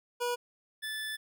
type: tone pair in turn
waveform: 25% pulse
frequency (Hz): 485 / 1743.9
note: B4 / A6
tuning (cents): -31 / -16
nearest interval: octave + minor seventh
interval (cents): 2215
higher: second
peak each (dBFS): -26 / -31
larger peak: first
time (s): 0.2-0.36 / 0.82-1.17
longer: second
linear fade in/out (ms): 20
effects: none